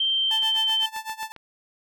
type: tone with pitch glide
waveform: sine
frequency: 3140 to 3097 Hz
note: G7 to G7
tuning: +2 to -22 cents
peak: -20 dBFS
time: 0-0.86 s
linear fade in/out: 5 ms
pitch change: -24 cents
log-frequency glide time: 0.11-0.68 s
type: tone with tremolo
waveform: sawtooth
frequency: 880 Hz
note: A5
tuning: in tune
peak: -24 dBFS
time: 0.31-1.32 s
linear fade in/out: 0 ms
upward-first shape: sine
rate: 7.9 Hz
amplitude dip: 90%
type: click train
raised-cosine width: 0.3 ms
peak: -26 dBFS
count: 8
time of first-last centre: 0.43-1.363 s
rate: 7.5 Hz
effects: none